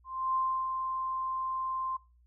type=tone with ADSR envelope; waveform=sine; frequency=1046.5 Hz; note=C6; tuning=in tune; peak=-26 dBFS; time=0.04-1.97 s; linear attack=310 ms; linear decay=320 ms; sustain=-5 dB; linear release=9 ms; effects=noise-tail reverb RT60 0.3 s tail -20 dB re dry + added 60 Hz sine -60 dBFS peak until 2.26 s